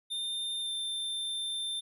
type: tone with pitch glide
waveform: square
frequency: 3611 to 3576 Hz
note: A7 to A7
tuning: +44 to +27 cents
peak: -33 dBFS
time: 0.1-1.81 s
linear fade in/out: 20 ms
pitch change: -17 cents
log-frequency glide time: 0.62-0.69 s
effects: none